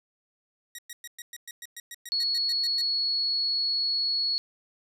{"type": "tone bursts", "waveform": "10% pulse", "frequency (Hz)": 1900, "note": "A#6", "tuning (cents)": 33, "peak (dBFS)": -29, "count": 15, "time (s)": [0.75, 2.815], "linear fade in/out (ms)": 2, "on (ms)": 35, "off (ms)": 110}
{"type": "tone", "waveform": "sine", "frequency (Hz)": 4364, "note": "C#8", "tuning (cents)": -28, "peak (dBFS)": -24, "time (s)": [2.12, 4.38], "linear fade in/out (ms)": 0}
{"effects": []}